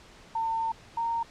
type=tone pair in turn; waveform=sine; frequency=903 / 923.6 Hz; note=A5 / A#5; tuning=+45 / -16 cents; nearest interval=unison; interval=39 cents; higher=second; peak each=-26 dBFS; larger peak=neither; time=0.35-0.72 / 0.97-1.23 s; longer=first; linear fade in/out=5 ms; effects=pink hiss -52 dBFS RMS until 1.3 s + low-pass 6000 Hz 12 dB/octave